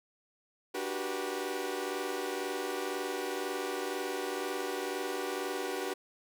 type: chord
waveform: sawtooth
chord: G major seventh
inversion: second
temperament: equal with one note detuned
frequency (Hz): 293.7 / 370 / 392 / 485.1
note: D4 / F#4 / G4 / B4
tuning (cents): 0 / 0 / 0 / -31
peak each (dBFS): -38 / -34 / -35 / -35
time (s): 0.74-5.94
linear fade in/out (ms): 10
effects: none